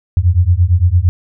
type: beating tone pair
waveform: sine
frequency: 84.3 / 93.1 Hz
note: E2 / F#2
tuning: +39 / +11 cents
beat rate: 8.8 Hz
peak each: -11 dBFS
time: 0.17-1.09 s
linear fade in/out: 0 ms
effects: none